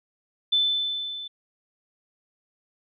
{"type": "tone with level ramp", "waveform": "sine", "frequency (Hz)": 3520, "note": "A7", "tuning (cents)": 0, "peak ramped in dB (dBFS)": [-17, -34], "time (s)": [0.52, 1.28], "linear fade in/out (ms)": 10, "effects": []}